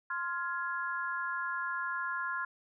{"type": "chord", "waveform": "sine", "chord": "F minor", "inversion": "second", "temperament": "just", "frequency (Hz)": [1047.7, 1396.9, 1676.3], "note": ["C6", "F6", "Ab6"], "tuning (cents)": [2, 0, 16], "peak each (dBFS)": [-37, -36, -38], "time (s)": [0.1, 2.45], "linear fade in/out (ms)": 5, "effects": []}